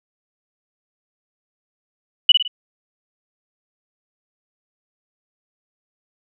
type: tone with echo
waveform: sine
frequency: 2960 Hz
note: F#7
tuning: in tune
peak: -4 dBFS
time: 2.29-2.32 s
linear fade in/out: 5 ms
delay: 53 ms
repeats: 3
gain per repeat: -7 dB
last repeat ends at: 2.479 s
effects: none